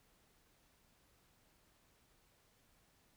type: silence
effects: pink hiss -72 dBFS RMS until 3.16 s